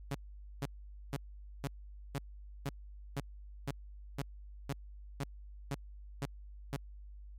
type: tone bursts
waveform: sawtooth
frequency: 139.4 Hz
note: C#3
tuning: 10 cents sharp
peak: -30 dBFS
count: 14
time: 0.11-6.766 s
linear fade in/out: 5 ms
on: 39 ms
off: 470 ms
effects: added 50 Hz sine -47 dBFS peak until 7.38 s + MP3 64 kbps